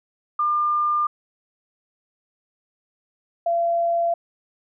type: tone pair in turn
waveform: sine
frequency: 1200 / 681.3 Hz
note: D6 / F5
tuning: +37 / -43 cents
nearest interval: minor seventh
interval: 980 cents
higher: first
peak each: -18 dBFS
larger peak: neither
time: 0.39-1.07 / 3.46-4.14 s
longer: neither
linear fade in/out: 5 ms
effects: none